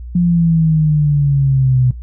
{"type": "exponential sweep", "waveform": "sine", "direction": "down", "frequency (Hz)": [177.2, 125], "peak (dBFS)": -9, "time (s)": [0.15, 1.91], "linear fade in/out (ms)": 5, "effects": ["noise-tail reverb RT60 0.1 s tail -17 dB re dry", "added 60 Hz sine -26 dBFS peak until 2.02 s"]}